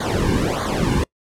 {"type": "noise with flanger", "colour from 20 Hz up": "brown", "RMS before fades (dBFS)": -20, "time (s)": [0, 1.04], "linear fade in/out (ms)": 5, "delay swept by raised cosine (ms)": [0.37, 1.57], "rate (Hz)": 1.6, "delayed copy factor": -0.95, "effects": ["noise-tail reverb RT60 0.1 s tail -26 dB re dry", "low-pass 11000 Hz 12 dB/octave"]}